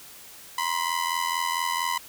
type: ring-modulated tone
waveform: sawtooth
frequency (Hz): 1001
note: B5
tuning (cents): +23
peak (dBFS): -18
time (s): 0.58-1.98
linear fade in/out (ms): 2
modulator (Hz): 42.2
effects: white hiss -46 dBFS RMS until 2.08 s